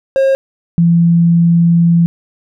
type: tone pair in turn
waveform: triangle / sine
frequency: 538 / 169.46 Hz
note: C5 / E3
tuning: +48 / +48 cents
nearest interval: octave + minor sixth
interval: 2000 cents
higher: first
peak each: -6 dBFS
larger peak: neither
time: 0.16-0.35 / 0.78-2.06 s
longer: second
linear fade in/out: 0 ms
effects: none